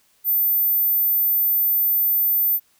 sine tone, 14080 Hz, A9, in tune, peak -16 dBFS, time 0.24-2.6 s, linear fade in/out 50 ms, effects white hiss -61 dBFS RMS until 2.79 s

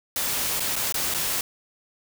white noise with dropouts, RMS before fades -26 dBFS, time 0.16-1.41 s, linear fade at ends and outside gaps 2 ms, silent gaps 0.597-0.603 / 0.757-0.762 / 0.924-0.942 / 1.14-1.145 s, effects none

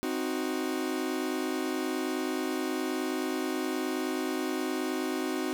40% pulse chord, C diminished, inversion none, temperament equal, 261.6 / 311.1 / 370 Hz, C4 / Eb4 / Gb4, 0 / 0 / 0 cents, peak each -33 dBFS, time 0.03-5.53 s, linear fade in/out 0 ms, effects none

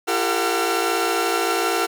sawtooth tone cluster, 340.9 / 395.2 / 456.5 / 738 / 1357 Hz, F4 / G4 / A#4 / F#5 / E6, -42 / +14 / -36 / -5 / +50 cents, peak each -22 dBFS, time 0.07-1.87 s, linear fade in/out 20 ms, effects none

